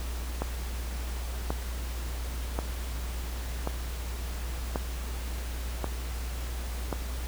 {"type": "click train", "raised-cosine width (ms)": 1, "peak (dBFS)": -15, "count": 7, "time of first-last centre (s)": [0.42, 6.928], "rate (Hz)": 0.922, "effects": ["added 60 Hz sine -32 dBFS peak until 7.27 s", "pink hiss -42 dBFS RMS until 7.27 s"]}